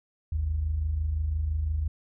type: tone pair together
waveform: sine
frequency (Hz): 51.91 / 77.78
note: G#1 / D#2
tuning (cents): 0 / 0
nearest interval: perfect fifth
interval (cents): 700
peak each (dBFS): -32 / -25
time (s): 0.32-1.88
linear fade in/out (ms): 5
effects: tanh soft clip ceiling -18 dBFS